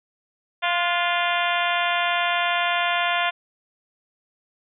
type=harmonic tone with a mistuned harmonic; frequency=347.6 Hz; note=F4; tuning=8 cents flat; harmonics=2 / 3 / 4 / 5 / 6 / 7 / 8 / 9 / 10; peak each=-25 / -27 / -28 / -29 / -30 / -30 / -31 / -32 / -32 dBFS; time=0.62-3.31 s; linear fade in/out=20 ms; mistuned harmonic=4; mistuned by=+39 cents; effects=none